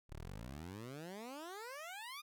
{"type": "exponential sweep", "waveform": "15% pulse", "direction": "up", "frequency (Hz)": [32.82, 1244.5], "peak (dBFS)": -40, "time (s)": [0.09, 2.22], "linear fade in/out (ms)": 20, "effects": []}